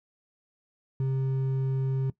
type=tone with hard clipping; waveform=triangle; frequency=133.1 Hz; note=C3; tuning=30 cents sharp; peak=-26 dBFS; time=1-2.1 s; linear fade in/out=2 ms; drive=8 dB; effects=noise-tail reverb RT60 0.1 s tail -18 dB re dry